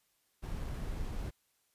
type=noise with sample-and-hold; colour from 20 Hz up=brown; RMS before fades=-38 dBFS; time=0.42-1.31 s; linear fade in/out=20 ms; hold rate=11025 Hz; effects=white hiss -75 dBFS RMS until 1.74 s + resampled to 32000 Hz